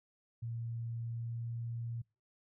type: tone with pitch glide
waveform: sine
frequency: 116.1 to 116.91 Hz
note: A#2 to A#2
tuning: -7 to +5 cents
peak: -37 dBFS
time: 0.42-2.02 s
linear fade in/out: 10 ms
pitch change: +12 cents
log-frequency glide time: 1-1.5 s
effects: noise-tail reverb RT60 0.3 s tail -26 dB re dry